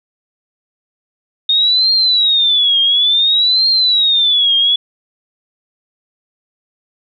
sine tone with vibrato, 3684 Hz, A#7, 21 cents flat, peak -9 dBFS, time 1.49-4.76 s, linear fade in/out 5 ms, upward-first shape triangle, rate 0.57 Hz, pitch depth 240 cents each way, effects none

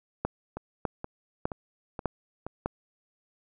two click trains, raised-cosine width 1 ms, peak -13 / -21 dBFS, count 5 / 5, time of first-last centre 0.25-2.66 / 0.57-2.466 s, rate 1.66 / 2.11 Hz, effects none

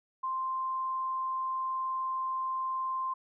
sine tone, 1046.5 Hz, C6, in tune, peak -30 dBFS, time 0.23-3.14 s, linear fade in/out 10 ms, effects none

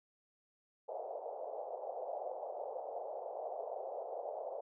white band-pass noise, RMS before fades -43 dBFS, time 0.88-4.61 s, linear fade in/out 10 ms, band 480 to 750 Hz, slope 48 dB/octave, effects none

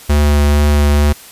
square tone with vibrato, 73.2 Hz, D2, 5 cents flat, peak -9 dBFS, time 0.09-1.13 s, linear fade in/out 10 ms, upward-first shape triangle, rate 2.2 Hz, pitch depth 14 cents each way, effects white hiss -37 dBFS RMS until 1.31 s + resampled to 32000 Hz

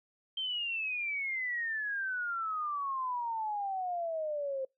sine exponential sweep, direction down, 3150 to 523.3 Hz, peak -32 dBFS, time 0.37-4.65 s, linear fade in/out 5 ms, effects noise-tail reverb RT60 0.2 s tail -26 dB re dry

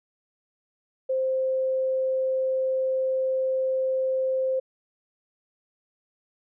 sine tone, 523.3 Hz, C5, in tune, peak -22 dBFS, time 1.09-4.6 s, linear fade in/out 10 ms, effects none

